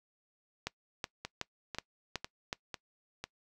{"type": "two click trains", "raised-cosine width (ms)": 0.2, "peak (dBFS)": [-17, -21], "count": [6, 5], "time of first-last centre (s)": [[0.67, 2.529], [1.25, 3.24]], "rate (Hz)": [2.69, 2.01], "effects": ["noise-tail reverb RT60 0.1 s tail -22 dB re dry"]}